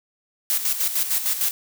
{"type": "noise with tremolo", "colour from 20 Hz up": "blue", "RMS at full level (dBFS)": -21, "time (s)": [0.5, 1.51], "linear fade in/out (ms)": 0, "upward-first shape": "square", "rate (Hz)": 6.6, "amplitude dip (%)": 60, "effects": []}